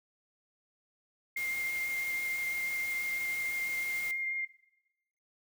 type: tone with vibrato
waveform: sine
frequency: 2117 Hz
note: C7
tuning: 20 cents sharp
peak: -32 dBFS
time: 1.36-4.45 s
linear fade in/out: 5 ms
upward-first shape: sine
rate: 6.1 Hz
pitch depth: 11 cents each way
type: noise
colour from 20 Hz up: white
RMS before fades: -45 dBFS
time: 1.37-4.11 s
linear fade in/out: 0 ms
effects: noise-tail reverb RT60 0.9 s tail -17 dB re dry